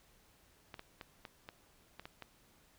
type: clicks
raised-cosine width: 0.3 ms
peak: -30 dBFS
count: 8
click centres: 0.742 / 0.794 / 1.012 / 1.252 / 1.489 / 1.996 / 2.055 / 2.223 s
effects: pink hiss -67 dBFS RMS until 2.78 s